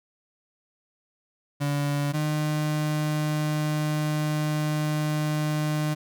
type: tone pair in turn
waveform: 35% pulse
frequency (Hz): 144 / 152.02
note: D3 / D#3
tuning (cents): -34 / -40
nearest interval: minor second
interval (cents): 94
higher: second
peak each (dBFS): -22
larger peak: neither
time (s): 1.6-2.13 / 2.13-5.95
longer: second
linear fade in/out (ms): 20
effects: none